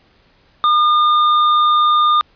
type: tone with tanh clipping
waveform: sine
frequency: 1212 Hz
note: D#6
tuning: 46 cents flat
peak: -12 dBFS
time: 0.64-2.21 s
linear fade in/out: 0 ms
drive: 13 dB
effects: pink hiss -54 dBFS RMS until 2.35 s + resampled to 11025 Hz